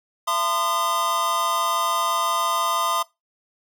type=tone cluster; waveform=square; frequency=670 / 906 / 1032 / 1219 Hz; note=E5 / A#5 / C6 / D#6; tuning=+28 / -50 / -24 / -36 cents; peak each=-31 / -32 / -25 / -25 dBFS; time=0.27-3.03 s; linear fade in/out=10 ms; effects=noise-tail reverb RT60 0.2 s tail -20 dB re dry